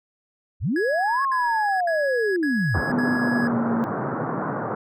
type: linear two-way sweep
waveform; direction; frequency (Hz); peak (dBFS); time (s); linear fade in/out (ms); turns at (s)
sine; up then down; 52.2 to 1108.7 to 52.2; -20; 0.6-2.82; 50; 1.23
type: tone bursts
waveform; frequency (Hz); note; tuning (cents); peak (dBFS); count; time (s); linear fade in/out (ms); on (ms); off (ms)
triangle; 1672; G#6; +11; -24; 5; 0.76-3.474; 2; 490; 66
type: band-pass noise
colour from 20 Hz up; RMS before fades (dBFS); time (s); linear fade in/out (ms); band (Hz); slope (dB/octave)
pink; -27; 2.74-4.75; 5; 120 to 1500; 48
type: tone with pitch glide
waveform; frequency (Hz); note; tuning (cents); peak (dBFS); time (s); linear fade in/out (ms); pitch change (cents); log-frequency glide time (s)
sine; 246.9 to 231.7; B3 to A#3; 0 to -10; -21; 2.9-3.84; 0; -110; 3.13-3.66
effects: none